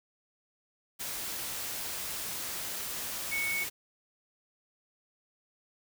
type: tone in noise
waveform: sine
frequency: 2217 Hz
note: C#7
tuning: in tune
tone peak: -30 dBFS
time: 3.31-3.65 s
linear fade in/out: 20 ms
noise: white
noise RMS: -37 dBFS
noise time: 0.99-3.7 s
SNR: +4 dB
effects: none